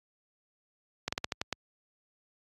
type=slowing click train; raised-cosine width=0.2 ms; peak=-13 dBFS; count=7; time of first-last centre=1.08-1.527 s; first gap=45 ms; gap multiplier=1.2; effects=high-pass 60 Hz 12 dB/octave + AAC 32 kbps